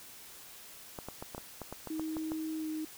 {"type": "clicks", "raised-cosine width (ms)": 1, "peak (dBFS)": -26, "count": 11, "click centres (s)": [0.988, 1.086, 1.225, 1.348, 1.38, 1.617, 1.726, 1.873, 1.996, 2.168, 2.319]}
{"type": "tone with pitch glide", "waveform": "sine", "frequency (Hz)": [315.8, 312], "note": ["D#4", "D#4"], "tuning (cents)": [26, 5], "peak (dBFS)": -34, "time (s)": [1.9, 2.85], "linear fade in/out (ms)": 5, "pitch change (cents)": -21, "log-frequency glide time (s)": [2.59, 2.65]}
{"effects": ["white hiss -51 dBFS RMS until 2.97 s"]}